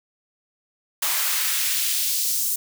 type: noise with high-pass filter sweep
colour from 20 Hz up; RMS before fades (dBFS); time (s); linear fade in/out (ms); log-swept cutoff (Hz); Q
white; -23; 1.02-2.56; 5; 810 to 7300; 0.96
effects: none